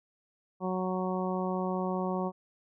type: harmonic tone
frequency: 185 Hz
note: F#3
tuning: in tune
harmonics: 1 / 2 / 3 / 4 / 5 / 6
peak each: -32 / -35 / -37 / -38 / -39 / -40 dBFS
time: 0.6-2.32 s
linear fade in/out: 50 ms
effects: none